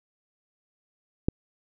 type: click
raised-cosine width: 3 ms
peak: -9 dBFS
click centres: 1.285 s
effects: none